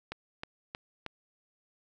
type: click train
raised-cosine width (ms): 0.3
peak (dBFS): -21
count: 4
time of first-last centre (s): 0.12-1.063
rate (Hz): 3.18
effects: none